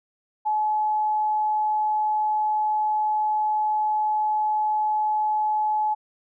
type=tone; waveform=sine; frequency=854 Hz; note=G#5; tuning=48 cents sharp; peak=-20 dBFS; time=0.45-5.95 s; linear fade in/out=20 ms; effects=none